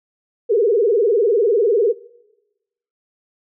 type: tone with vibrato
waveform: sine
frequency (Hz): 436.1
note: A4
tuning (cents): -15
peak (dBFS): -12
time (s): 0.49-1.93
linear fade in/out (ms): 20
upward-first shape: sine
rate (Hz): 20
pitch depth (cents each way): 180
effects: noise-tail reverb RT60 1.0 s tail -21 dB re dry